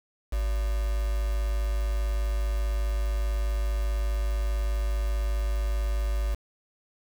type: tone with quantisation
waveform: sine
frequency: 52.4 Hz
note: G#1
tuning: 16 cents sharp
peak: -24 dBFS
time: 0.32-6.35 s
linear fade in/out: 10 ms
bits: 6
effects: none